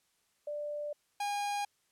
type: tone pair in turn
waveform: sine / 45% pulse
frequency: 590 / 815.6 Hz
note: D5 / G#5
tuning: +8 / -32 cents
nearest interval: tritone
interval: 560 cents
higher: second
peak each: -35 / -32 dBFS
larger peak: second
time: 0.47-0.93 / 1.2-1.65 s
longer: first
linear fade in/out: 5 ms
effects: white hiss -74 dBFS RMS until 1.91 s + low-pass 11000 Hz 12 dB/octave